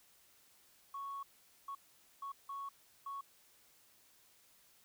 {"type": "tone bursts at uneven times", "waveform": "sine", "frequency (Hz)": 1108.7, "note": "C#6", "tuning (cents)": 0, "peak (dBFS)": -40, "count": 5, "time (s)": [[0.94, 1.23], [1.68, 1.75], [2.22, 2.32], [2.49, 2.69], [3.06, 3.21]], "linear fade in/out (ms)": 5, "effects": ["tanh soft clip ceiling -37 dBFS", "white hiss -67 dBFS RMS until 4.84 s"]}